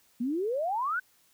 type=exponential sweep; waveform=sine; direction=up; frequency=227.5 to 1553 Hz; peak=-27 dBFS; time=0.2-1 s; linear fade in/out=10 ms; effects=white hiss -65 dBFS RMS until 1.33 s